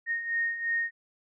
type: beating tone pair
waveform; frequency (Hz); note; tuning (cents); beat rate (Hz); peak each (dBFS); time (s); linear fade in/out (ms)
sine; 1851 / 1853.9; A#6 / A#6; -13 / -10; 2.9; -34 / -28; 0.06-0.91; 50
effects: none